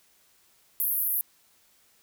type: band-pass noise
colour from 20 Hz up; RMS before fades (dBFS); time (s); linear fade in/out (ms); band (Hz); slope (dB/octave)
pink; -27; 0.8-1.21; 0; 11000 to 16000; 96
effects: white hiss -63 dBFS RMS until 2.02 s